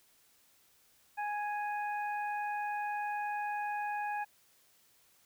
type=harmonic tone; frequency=830.6 Hz; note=G#5; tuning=in tune; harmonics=1 / 2 / 3; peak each=-34 / -41 / -46 dBFS; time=1.17-4.25 s; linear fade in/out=20 ms; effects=white hiss -67 dBFS RMS until 5.25 s